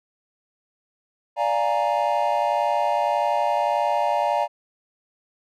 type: chord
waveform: triangle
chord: Bb dominant seventh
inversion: first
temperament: equal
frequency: 587.3 / 698.5 / 830.6 / 932.3 Hz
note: D5 / F5 / Ab5 / Bb5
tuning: 0 / 0 / 0 / 0 cents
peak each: -23 dBFS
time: 1.36-4.48 s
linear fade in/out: 50 ms
effects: none